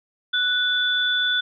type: tone pair together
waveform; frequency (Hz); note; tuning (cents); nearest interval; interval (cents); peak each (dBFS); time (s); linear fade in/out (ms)
sine; 1480 / 3472; F#6 / A7; 0 / -24; octave + minor third; 1476; -22 / -21; 0.33-1.41; 10
effects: none